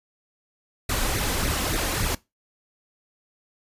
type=noise with flanger; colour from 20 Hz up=pink; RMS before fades=-25 dBFS; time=0.89-2.15 s; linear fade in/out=5 ms; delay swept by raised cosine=0.47 to 3.97 ms; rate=3.5 Hz; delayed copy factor=+0.75; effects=noise-tail reverb RT60 0.2 s tail -20 dB re dry + resampled to 32000 Hz